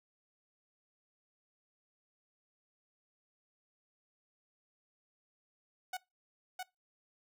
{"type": "tone with echo", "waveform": "sawtooth", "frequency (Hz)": 740, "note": "F#5", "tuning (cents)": 0, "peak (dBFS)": -33, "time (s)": [5.93, 5.97], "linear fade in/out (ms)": 5, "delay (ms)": 660, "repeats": 1, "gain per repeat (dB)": -2, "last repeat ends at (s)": 6.63, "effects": ["noise-tail reverb RT60 0.2 s tail -21 dB re dry"]}